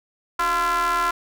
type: ring-modulated tone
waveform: square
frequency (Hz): 166.1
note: E3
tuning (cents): +13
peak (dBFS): -17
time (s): 0.39-1.11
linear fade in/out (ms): 5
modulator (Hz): 1200
effects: none